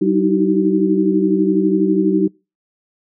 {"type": "tone cluster", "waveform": "sine", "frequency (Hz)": [191.7, 308.2, 320.3, 381.2], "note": ["G3", "D#4", "E4", "G4"], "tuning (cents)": [-38, -16, -50, -48], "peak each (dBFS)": -18, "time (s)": [0.01, 2.28], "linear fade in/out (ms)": 10, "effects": ["noise-tail reverb RT60 0.3 s tail -26 dB re dry"]}